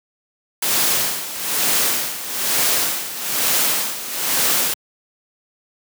white noise with tremolo, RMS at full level -17 dBFS, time 0.62-4.74 s, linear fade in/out 5 ms, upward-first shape sine, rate 1.1 Hz, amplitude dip 75%, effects high-pass 150 Hz 12 dB/octave

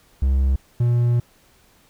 triangle tone pair in turn, 66.8 / 120.06 Hz, C2 / B2, +36 / -48 cents, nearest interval minor seventh, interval 1016 cents, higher second, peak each -13 dBFS, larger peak neither, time 0.22-0.56 / 0.8-1.2 s, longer second, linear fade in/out 5 ms, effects pink hiss -56 dBFS RMS until 1.89 s

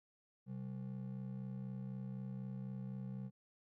triangle ring-modulated tone, 161.4 Hz, E3, 36 cents flat, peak -37 dBFS, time 0.46-3.31 s, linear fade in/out 50 ms, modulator 32 Hz, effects none

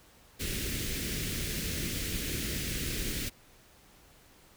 pink band-stop noise, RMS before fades -34 dBFS, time 0.39-3.3 s, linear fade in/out 20 ms, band 430 to 1800 Hz, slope 24 dB/octave, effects pink hiss -59 dBFS RMS until 4.56 s

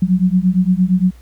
sine beating tone pair, 179.5 / 188.2 Hz, F3 / F#3, +48 / +30 cents, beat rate 8.7 Hz, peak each -14 dBFS, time 0.02-1.11 s, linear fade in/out 5 ms, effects added 60 Hz sine -38 dBFS peak until 1.21 s + pink hiss -52 dBFS RMS until 1.21 s

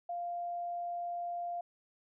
sine tone, 697 Hz, F5, 4 cents flat, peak -35 dBFS, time 0.09-1.61 s, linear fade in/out 5 ms, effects none

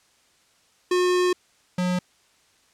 square tone pair in turn, 361 / 180.5 Hz, F#4 / F#3, -43 / -43 cents, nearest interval octave, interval 1200 cents, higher first, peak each -19 / -22 dBFS, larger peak first, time 0.91-1.33 / 1.78-1.99 s, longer first, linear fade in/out 5 ms, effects white hiss -61 dBFS RMS until 2.73 s + low-pass 8000 Hz 12 dB/octave

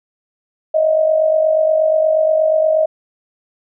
sine tone with amplitude modulation, 630 Hz, D#5, 21 cents sharp, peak -8 dBFS, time 0.74-2.86 s, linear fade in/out 10 ms, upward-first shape sine, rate 48.4 Hz, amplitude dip 60%, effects none

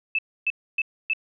sine tone bursts, 2624 Hz, E7, 9 cents flat, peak -20 dBFS, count 4, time 0.15-1.134 s, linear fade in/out 2 ms, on 36 ms, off 280 ms, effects none

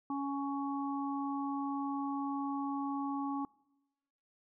harmonic tone, 278.6 Hz, C#4, 9 cents sharp, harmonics 1 / 3 / 4, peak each -35 / -40 / -41 dBFS, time 0.1-3.45 s, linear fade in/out 2 ms, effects noise-tail reverb RT60 1.0 s tail -25 dB re dry

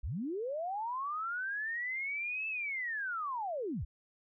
sine linear two-way sweep, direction up then down, 39.45 to 2643 to 39.45 Hz, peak -34 dBFS, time 0.03-3.85 s, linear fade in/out 10 ms, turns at 2.48 s, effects none

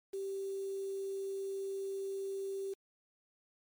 sine tone with quantisation, 390.2 Hz, G4, 8 cents flat, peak -36 dBFS, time 0.13-2.74 s, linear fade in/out 10 ms, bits 9, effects MP3 96 kbps

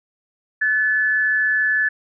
sine tone pair together, 1516 / 1726.9 Hz, F#6 / A6, +42 / -33 cents, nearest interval major second, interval 225 cents, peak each -25 / -16 dBFS, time 0.61-1.89 s, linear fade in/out 10 ms, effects none

